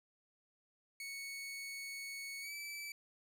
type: tone with pitch glide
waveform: sawtooth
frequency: 2217 to 2311 Hz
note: C#7 to D7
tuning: 0 to -28 cents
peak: -40 dBFS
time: 1-2.92 s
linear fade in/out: 2 ms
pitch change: +72 cents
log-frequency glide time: 2.41-2.53 s
effects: none